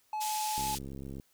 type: tone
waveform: triangle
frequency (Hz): 857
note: A5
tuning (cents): -46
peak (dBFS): -30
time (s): 0.13-0.75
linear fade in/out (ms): 2
type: band-pass noise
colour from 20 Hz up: white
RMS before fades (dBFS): -38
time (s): 0.2-0.79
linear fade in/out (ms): 20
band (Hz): 3100 to 10000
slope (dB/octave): 12
type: click train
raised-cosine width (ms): 3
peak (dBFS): -30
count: 43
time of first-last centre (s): 0.58-1.199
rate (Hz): 67.9
effects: white hiss -69 dBFS RMS until 1.33 s